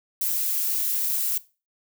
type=noise with amplitude modulation; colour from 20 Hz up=violet; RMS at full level=-23 dBFS; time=0.21-1.38 s; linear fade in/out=5 ms; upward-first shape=sine; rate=208 Hz; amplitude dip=45%; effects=noise-tail reverb RT60 0.3 s tail -18 dB re dry